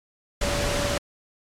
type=tone in noise; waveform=sine; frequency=575 Hz; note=D5; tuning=37 cents flat; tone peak=-28 dBFS; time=0.41-0.98 s; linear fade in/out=5 ms; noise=pink; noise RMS=-25 dBFS; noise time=0.41-0.98 s; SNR=-6 dB; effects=low-pass 8000 Hz 12 dB/octave + MP3 96 kbps